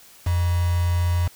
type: tone with quantisation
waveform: sine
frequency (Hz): 87.31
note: F2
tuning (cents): 0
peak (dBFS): -18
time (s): 0.26-1.28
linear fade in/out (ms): 10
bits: 5
effects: white hiss -49 dBFS RMS until 1.35 s